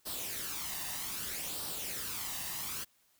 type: noise with flanger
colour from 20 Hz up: white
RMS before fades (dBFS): -39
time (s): 0.05-2.85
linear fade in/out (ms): 20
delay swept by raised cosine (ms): 0.22 to 1.08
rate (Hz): 0.63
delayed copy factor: +0.55
effects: white hiss -70 dBFS RMS until 3.19 s